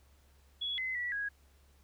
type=tone with pitch steps; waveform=sine; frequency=3371 / 2044 / 1947 / 1651 Hz; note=G#7 / C7 / B6 / G#6; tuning=+25 / -41 / -25 / -11 cents; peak=-33 dBFS; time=0.61-1.29 s; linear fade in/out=10 ms; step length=170 ms; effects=added 69 Hz sine -62 dBFS peak until 1.83 s + pink hiss -69 dBFS RMS until 1.83 s